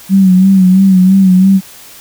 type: tone with vibrato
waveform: sine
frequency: 188.8 Hz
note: F#3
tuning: 35 cents sharp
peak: -3 dBFS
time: 0.09-1.61 s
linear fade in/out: 50 ms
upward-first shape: sine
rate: 3 Hz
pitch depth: 54 cents each way
effects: white hiss -35 dBFS RMS until 2 s